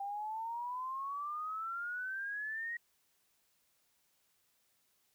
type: exponential sweep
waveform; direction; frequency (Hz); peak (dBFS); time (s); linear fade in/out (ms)
sine; up; 788 to 1900; -37; 0-2.77; 5
effects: white hiss -75 dBFS RMS until 5.14 s